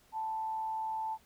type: tone with frequency modulation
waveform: sine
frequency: 880 Hz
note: A5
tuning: in tune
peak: -33 dBFS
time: 0.12-1.18 s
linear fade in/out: 50 ms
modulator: 123 Hz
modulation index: 0.24
effects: pink hiss -65 dBFS RMS until 1.25 s